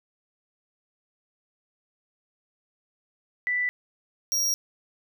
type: tone pair in turn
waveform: sine / 45% pulse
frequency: 1979 / 5645 Hz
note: B6 / F8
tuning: +3 / +18 cents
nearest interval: octave + tritone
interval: 1815 cents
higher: second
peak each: -23 dBFS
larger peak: neither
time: 3.47-3.69 / 4.32-4.54 s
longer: neither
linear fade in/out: 0 ms
effects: none